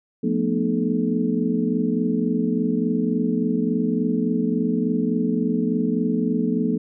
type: tone cluster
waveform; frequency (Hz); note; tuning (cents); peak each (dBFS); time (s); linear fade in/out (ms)
sine; 176.6 / 221.4 / 244.9 / 305.9 / 431.3; F3 / A3 / B3 / D#4 / A4; +20 / +11 / -14 / -29 / -35; -26 / -24 / -23 / -28 / -28; 0.23-6.78; 10
effects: none